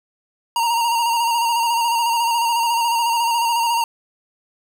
square tone with vibrato, 932.3 Hz, A#5, in tune, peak -17 dBFS, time 0.56-3.84 s, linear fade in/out 2 ms, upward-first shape square, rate 14 Hz, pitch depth 30 cents each way, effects none

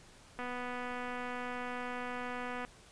click train, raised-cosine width 0.5 ms, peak -26 dBFS, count 559, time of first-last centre 0.39-2.649 s, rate 247 Hz, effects pink hiss -58 dBFS RMS until 2.91 s + resampled to 22050 Hz

